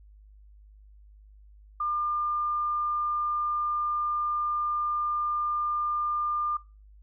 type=tone; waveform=sine; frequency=1200 Hz; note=D6; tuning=37 cents sharp; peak=-26 dBFS; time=1.8-6.57 s; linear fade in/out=5 ms; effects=noise-tail reverb RT60 0.3 s tail -20 dB re dry + added 51 Hz sine -50 dBFS peak until 7.02 s